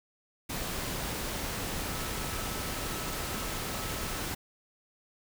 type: tone in noise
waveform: sine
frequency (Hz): 1300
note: E6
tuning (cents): -24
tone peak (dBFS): -46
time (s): 1.85-4.2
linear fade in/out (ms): 10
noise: pink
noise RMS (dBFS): -35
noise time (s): 0.49-4.35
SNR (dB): -14
effects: none